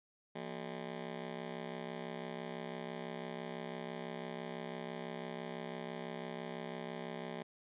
15% pulse ring-modulated tone, 202 Hz, G#3, 48 cents flat, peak -32 dBFS, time 0.35-7.43 s, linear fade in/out 10 ms, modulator 33 Hz, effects resampled to 8000 Hz

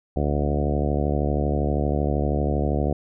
harmonic tone with a mistuned harmonic, 72.7 Hz, D2, 17 cents flat, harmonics 1 / 2 / 3 / 4 / 5 / 6 / 7 / 8 / 9 / 10, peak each -24 / -27 / -29 / -30 / -31 / -32 / -32 / -33 / -34 / -34 dBFS, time 0.16-2.93 s, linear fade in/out 5 ms, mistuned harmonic 1, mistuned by -26 cents, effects none

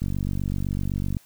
click train, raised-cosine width 5 ms, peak -15 dBFS, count 56, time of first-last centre 0.02-1.168 s, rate 47.9 Hz, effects white hiss -56 dBFS RMS until 1.25 s

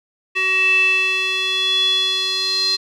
square tone with band-pass filter sweep, 377.5 Hz, F#4, 35 cents sharp, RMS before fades -18 dBFS, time 0.35-2.77 s, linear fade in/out 20 ms, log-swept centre 2400 to 4200 Hz, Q 9.4, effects none

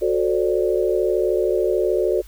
sine chord, D dominant seventh, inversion first, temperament just, 367.1 / 440.5 / 528.6 / 587.3 Hz, F#4 / A4 / C5 / D5, -14 / +2 / +18 / 0 cents, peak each -20 / -22 / -25 / -24 dBFS, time 0.01-2.22 s, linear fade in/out 20 ms, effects added 50 Hz sine -40 dBFS peak until 2.27 s + white hiss -51 dBFS RMS until 2.27 s

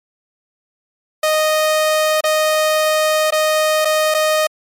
sawtooth tone with dropouts, 620 Hz, D#5, 6 cents flat, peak -9 dBFS, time 1.23-4.47 s, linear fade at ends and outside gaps 5 ms, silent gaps 2.208-2.238 / 3.306-3.322 / 3.849-3.853 / 4.142-4.146 s, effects MP3 64 kbps

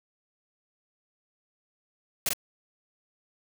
white noise with echo, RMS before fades -26 dBFS, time 2.26-2.29 s, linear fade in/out 2 ms, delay 44 ms, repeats 1, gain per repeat -3 dB, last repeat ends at 2.334 s, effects none

